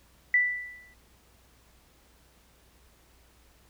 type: tone with exponential decay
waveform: sine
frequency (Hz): 1975.5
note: B6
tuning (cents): 0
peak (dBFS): -17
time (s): 0.34-0.94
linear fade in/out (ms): 2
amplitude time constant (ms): 130
effects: added 60 Hz sine -62 dBFS peak until 3.69 s + pink hiss -62 dBFS RMS until 3.69 s